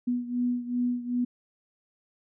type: beating tone pair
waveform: sine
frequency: 244.2 / 246.8 Hz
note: B3 / B3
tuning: -19 / -1 cents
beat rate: 2.6 Hz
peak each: -27 / -31 dBFS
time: 0.07-1.25 s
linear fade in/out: 10 ms
effects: none